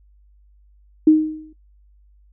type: tone with exponential decay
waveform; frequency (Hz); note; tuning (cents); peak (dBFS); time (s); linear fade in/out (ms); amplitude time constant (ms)
sine; 311.1; D#4; 0; -5; 1.07-1.53; 5; 100
effects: noise-tail reverb RT60 0.1 s tail -18 dB re dry + added 50 Hz sine -50 dBFS peak until 2.32 s